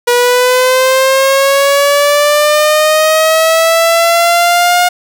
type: linear sweep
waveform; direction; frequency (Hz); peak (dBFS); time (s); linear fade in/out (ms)
sawtooth; up; 481.8 to 715; -3; 0.07-4.89; 10
effects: none